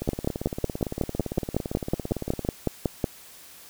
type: two click trains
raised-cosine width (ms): 2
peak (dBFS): -9 / -16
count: 17 / 44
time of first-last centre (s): 0.09-3.042 / 0.02-2.449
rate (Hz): 5.42 / 17.7
effects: white hiss -48 dBFS RMS until 3.69 s